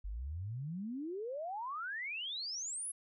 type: exponential sweep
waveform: sine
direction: up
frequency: 45.44 to 11175 Hz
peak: -38 dBFS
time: 0.04-2.92 s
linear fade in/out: 10 ms
effects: none